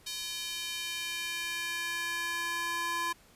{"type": "tone with high-pass filter sweep", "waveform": "square", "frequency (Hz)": 341, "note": "F4", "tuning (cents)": -41, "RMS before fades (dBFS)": -35, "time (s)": [0.06, 3.13], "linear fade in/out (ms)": 10, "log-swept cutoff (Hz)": [3800, 1100], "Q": 1.7, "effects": ["pink hiss -60 dBFS RMS until 3.35 s", "resampled to 32000 Hz"]}